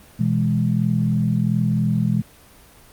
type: chord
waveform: sine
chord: E major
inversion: second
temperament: equal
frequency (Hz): 123.47 / 164.81 / 207.7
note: B2 / E3 / G#3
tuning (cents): 0 / 0 / 0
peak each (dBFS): -21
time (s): 0.19-2.22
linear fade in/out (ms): 10
effects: pink hiss -48 dBFS RMS until 2.92 s + Opus 24 kbps